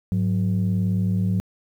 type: tone pair together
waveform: sine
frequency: 103.83 / 182.66 Hz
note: G#2 / F#3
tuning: 0 / -22 cents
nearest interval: minor seventh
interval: 978 cents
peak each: -20 dBFS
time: 0.12-1.4 s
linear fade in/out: 0 ms
effects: tanh soft clip ceiling -15 dBFS + 9-bit